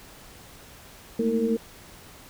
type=tone cluster; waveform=sine; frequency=217.4 / 229.3 / 321.3 / 456.7 Hz; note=A3 / A#3 / E4 / A#4; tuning=-21 / -28 / -44 / -36 cents; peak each=-29 / -25 / -33 / -25 dBFS; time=1.19-1.57 s; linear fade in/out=5 ms; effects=pink hiss -48 dBFS RMS until 2.29 s